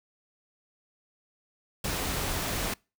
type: noise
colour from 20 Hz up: pink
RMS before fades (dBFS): -31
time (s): 1.84-2.74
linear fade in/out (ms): 5
effects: noise-tail reverb RT60 0.3 s tail -26 dB re dry